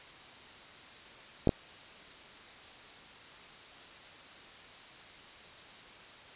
clicks, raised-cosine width 2 ms, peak -11 dBFS, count 2, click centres 1.473 / 1.492 s, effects white hiss -51 dBFS RMS until 6.35 s + resampled to 8000 Hz

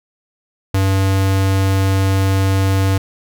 square tone, 96.5 Hz, G2, 27 cents flat, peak -13 dBFS, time 0.74-2.98 s, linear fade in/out 5 ms, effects none

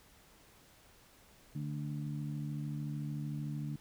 harmonic tone, 73.42 Hz, D2, in tune, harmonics 2 / 3 / 4, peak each -37 / -44 / -46 dBFS, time 1.55-3.76 s, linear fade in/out 5 ms, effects pink hiss -62 dBFS RMS until 3.8 s

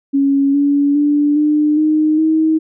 sine tone with pitch steps, 277.2 / 284.7 / 292.3 / 300.2 / 308.3 / 316.6 Hz, C#4 / C#4 / D4 / D4 / D#4 / D#4, 0 / +46 / -8 / +38 / -16 / +30 cents, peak -10 dBFS, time 0.13-2.59 s, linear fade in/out 20 ms, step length 410 ms, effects none

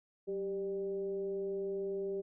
sine tone with frequency modulation, 392 Hz, G4, in tune, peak -34 dBFS, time 0.27-2.22 s, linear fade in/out 20 ms, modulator 205 Hz, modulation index 0.44, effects none

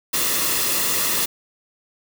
white noise with comb filter, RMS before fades -21 dBFS, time 0.13-1.26 s, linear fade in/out 10 ms, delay 1.3 ms, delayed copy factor -0.5, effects none

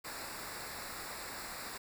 pink noise with comb filter, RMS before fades -44 dBFS, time 0.04-1.78 s, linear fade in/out 10 ms, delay 0.32 ms, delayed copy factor -0.75, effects none

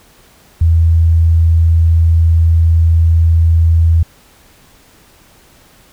sine tone, 82.41 Hz, E2, in tune, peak -6 dBFS, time 0.61-4.03 s, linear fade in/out 5 ms, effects pink hiss -46 dBFS RMS until 5.92 s

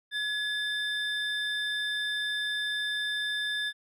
triangle tone pair together, 1694 / 3576 Hz, G#6 / A7, +34 / +27 cents, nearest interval octave + minor second, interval 1293 cents, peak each -29 / -31 dBFS, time 0.11-3.73 s, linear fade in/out 50 ms, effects none

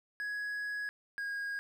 triangle tone pair in turn, 1671 / 1635.7 Hz, G#6 / G#6, +10 / -27 cents, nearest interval unison, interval 37 cents, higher first, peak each -33 / -33 dBFS, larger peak neither, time 0.2-0.89 / 1.18-1.59 s, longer first, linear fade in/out 0 ms, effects none

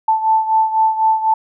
sine beating tone pair, 880 / 884 Hz, A5 / A5, 0 / +8 cents, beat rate 4 Hz, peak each -13 / -18 dBFS, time 0.08-1.34 s, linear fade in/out 5 ms, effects none

